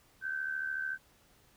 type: tone with amplitude modulation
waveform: sine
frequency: 1545 Hz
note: G6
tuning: 26 cents flat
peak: -30 dBFS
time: 0.21-0.98 s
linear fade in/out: 50 ms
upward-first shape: sine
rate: 73.7 Hz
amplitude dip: 65%
effects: pink hiss -65 dBFS RMS until 1.56 s